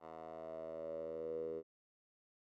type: tone with band-pass filter sweep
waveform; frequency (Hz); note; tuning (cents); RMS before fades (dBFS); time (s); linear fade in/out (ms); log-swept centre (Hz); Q
10% pulse; 80.7; E2; -36; -45; 0-1.63; 50; 790 to 440; 9.1
effects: none